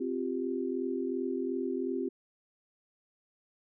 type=chord; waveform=sine; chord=C suspended fourth; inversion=none; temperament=equal; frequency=261.6 / 349.2 / 392 Hz; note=C4 / F4 / G4; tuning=0 / 0 / 0 cents; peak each=-34 / -35 / -35 dBFS; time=0-2.09 s; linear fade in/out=10 ms; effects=none